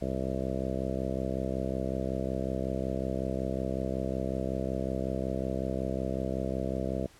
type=harmonic tone; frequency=65.41 Hz; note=C2; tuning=in tune; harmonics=1 / 2 / 3 / 4 / 5 / 6 / 7 / 8 / 9 / 10; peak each=-37 / -38 / -36 / -39 / -39 / -41 / -40 / -40 / -39 / -40 dBFS; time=0.01-7.07 s; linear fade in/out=10 ms; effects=pink hiss -57 dBFS RMS until 7.19 s + low-pass 11000 Hz 12 dB/octave